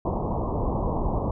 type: low-pass noise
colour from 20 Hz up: pink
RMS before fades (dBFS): -26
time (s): 0.05-1.31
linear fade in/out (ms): 5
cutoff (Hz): 1100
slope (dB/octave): 96
effects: none

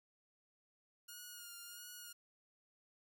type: tone with vibrato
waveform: 5% pulse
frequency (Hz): 1428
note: F6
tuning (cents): +38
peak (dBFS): -39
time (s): 1.08-2.13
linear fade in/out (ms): 10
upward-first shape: sine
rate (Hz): 1.5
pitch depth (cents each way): 33
effects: none

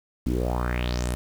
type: tone with low-pass filter sweep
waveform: sawtooth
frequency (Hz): 60.9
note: B1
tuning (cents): -24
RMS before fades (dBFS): -26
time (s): 0.26-1.15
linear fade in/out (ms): 0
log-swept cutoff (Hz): 250 to 12000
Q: 4.2
effects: 7-bit

